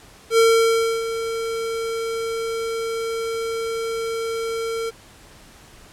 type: tone with ADSR envelope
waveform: square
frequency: 454.8 Hz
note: A#4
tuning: 43 cents flat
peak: -12 dBFS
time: 0.3-4.91 s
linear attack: 81 ms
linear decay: 640 ms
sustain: -12 dB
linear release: 24 ms
effects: pink hiss -47 dBFS RMS until 5.92 s + low-pass 11000 Hz 12 dB/octave